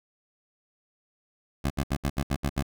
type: tone bursts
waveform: 15% pulse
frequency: 70.3 Hz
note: C#2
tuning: 25 cents sharp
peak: -18 dBFS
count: 8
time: 1.64-2.627 s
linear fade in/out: 10 ms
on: 63 ms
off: 69 ms
effects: none